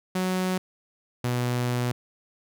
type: tone pair in turn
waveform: sawtooth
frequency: 185 / 122.76 Hz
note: F#3 / B2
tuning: 0 / -10 cents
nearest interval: perfect fifth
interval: 710 cents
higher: first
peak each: -20 dBFS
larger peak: neither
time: 0.15-0.58 / 1.24-1.92 s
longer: second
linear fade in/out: 5 ms
effects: none